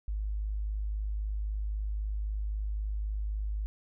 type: tone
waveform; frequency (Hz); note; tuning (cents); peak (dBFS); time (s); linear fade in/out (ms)
sine; 51.9; G#1; 0; -30; 0.08-3.66; 0
effects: none